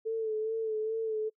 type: tone with vibrato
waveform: sine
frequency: 440.3 Hz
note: A4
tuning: 1 cent sharp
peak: -29 dBFS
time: 0.05-1.3 s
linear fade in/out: 20 ms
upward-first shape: sine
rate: 2.4 Hz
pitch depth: 37 cents each way
effects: noise-tail reverb RT60 0.1 s tail -26 dB re dry